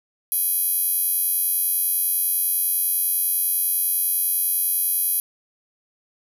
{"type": "tone with high-pass filter", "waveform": "10% pulse", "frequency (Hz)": 810, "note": "G#5", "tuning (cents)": -43, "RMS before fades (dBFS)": -22, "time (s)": [0.32, 5.2], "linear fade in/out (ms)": 0, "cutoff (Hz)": 11000, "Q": 5, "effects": []}